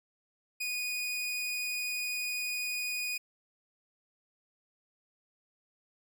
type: tone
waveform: sawtooth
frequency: 2472 Hz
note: D#7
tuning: 12 cents flat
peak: -29 dBFS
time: 0.6-3.18 s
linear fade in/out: 10 ms
effects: none